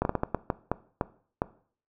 slowing click train, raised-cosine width 1 ms, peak -11 dBFS, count 10, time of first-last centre 0.02-1.419 s, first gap 31 ms, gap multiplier 1.38, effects noise-tail reverb RT60 0.5 s tail -18 dB re dry

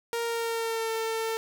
sawtooth tone with pitch glide, 466.2 to 448.5 Hz, A#4 to A4, 0 to +33 cents, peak -24 dBFS, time 0.13-1.37 s, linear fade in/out 0 ms, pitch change -67 cents, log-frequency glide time 0.23-0.91 s, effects none

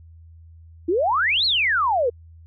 sine exponential two-way sweep, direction up then down, 314 to 4410 to 450.2 Hz, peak -17 dBFS, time 0.88-2.1 s, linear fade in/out 10 ms, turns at 1.45 s, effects added 82 Hz sine -43 dBFS peak until 2.46 s

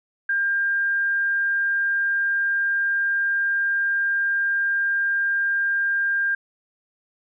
sine tone, 1600 Hz, G6, 35 cents sharp, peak -19 dBFS, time 0.29-6.35 s, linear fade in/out 5 ms, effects none

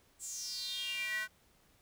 square tone with high-pass filter sweep, 215.2 Hz, A3, 38 cents flat, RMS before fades -39 dBFS, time 0.19-1.28 s, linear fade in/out 50 ms, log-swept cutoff 8000 to 1600 Hz, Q 7.3, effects pink hiss -68 dBFS RMS until 1.81 s

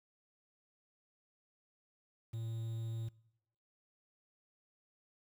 triangle tone with quantisation, 113.4 Hz, A#2, 47 cents flat, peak -36 dBFS, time 2.33-3.09 s, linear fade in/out 10 ms, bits 10, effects noise-tail reverb RT60 0.8 s tail -22 dB re dry

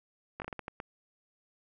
slowing click train, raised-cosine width 0.5 ms, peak -23 dBFS, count 8, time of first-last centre 0.4-0.801 s, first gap 19 ms, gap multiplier 1.36, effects none

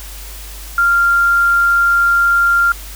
sine tone, 1391 Hz, F6, 7 cents flat, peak -9 dBFS, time 0.78-2.72 s, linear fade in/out 2 ms, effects added 50 Hz sine -30 dBFS peak until 2.95 s + white hiss -34 dBFS RMS until 2.95 s

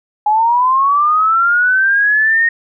sine linear sweep, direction up, 830.6 to 1864.7 Hz, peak -9 dBFS, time 0.26-2.49 s, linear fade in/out 5 ms, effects none

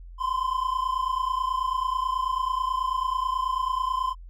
triangle tone pair together, 1017.3 / 1046.5 Hz, C6 / C6, -49 / 0 cents, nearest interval unison, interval 49 cents, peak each -25 / -25 dBFS, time 0.18-4.15 s, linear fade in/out 50 ms, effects added 43 Hz sine -40 dBFS peak until 4.29 s

